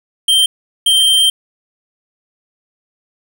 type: tone pair in turn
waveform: square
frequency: 3147 / 3147 Hz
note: G7 / G7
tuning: +6 / +6 cents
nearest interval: unison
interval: 0 cents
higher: neither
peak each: -9 dBFS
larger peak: neither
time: 0.28-0.46 / 0.86-1.3 s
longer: second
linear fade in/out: 5 ms
effects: none